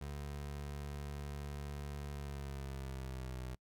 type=tone with pitch glide; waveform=25% pulse; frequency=71.8 to 63.23 Hz; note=D2 to B1; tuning=-39 to +41 cents; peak=-38 dBFS; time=0.01-3.55 s; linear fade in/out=5 ms; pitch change=-220 cents; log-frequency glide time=2.11-3.42 s; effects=noise-tail reverb RT60 0.1 s tail -26 dB re dry